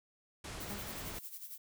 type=low-pass noise; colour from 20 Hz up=pink; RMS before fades=-45 dBFS; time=0.44-1.19 s; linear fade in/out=5 ms; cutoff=10000 Hz; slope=24 dB/octave
type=noise with tremolo; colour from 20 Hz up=violet; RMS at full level=-45 dBFS; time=0.6-1.58 s; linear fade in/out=5 ms; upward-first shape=sine; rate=11 Hz; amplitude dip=65%
type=tone with exponential decay; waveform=sawtooth; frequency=204.1 Hz; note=G#3; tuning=30 cents flat; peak=-37 dBFS; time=0.7-1.09 s; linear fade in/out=2 ms; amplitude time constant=84 ms
effects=none